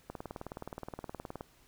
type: click train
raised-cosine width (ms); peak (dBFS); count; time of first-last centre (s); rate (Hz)
1; -26; 26; 0.1-1.409; 19.1
effects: pink hiss -64 dBFS RMS until 1.67 s